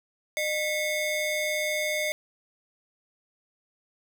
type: ring-modulated tone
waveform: 35% pulse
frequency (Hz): 1396.9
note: F6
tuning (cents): 0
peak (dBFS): -21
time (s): 0.37-2.12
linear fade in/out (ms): 0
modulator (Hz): 787
effects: none